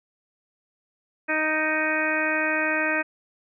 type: harmonic tone with a mistuned harmonic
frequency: 311.1 Hz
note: D#4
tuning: in tune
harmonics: 1 / 2 / 3 / 4 / 5 / 6 / 7 / 8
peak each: -30 / -29 / -34 / -34 / -27 / -28 / -34 / -29 dBFS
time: 1.28-3.03 s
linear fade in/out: 20 ms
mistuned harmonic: 7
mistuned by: +41 cents
effects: none